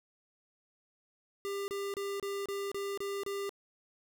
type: tone bursts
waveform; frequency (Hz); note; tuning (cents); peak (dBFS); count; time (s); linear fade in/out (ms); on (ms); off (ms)
square; 398.6; G4; +29; -35; 8; 1.45-3.493; 0; 230; 29
effects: none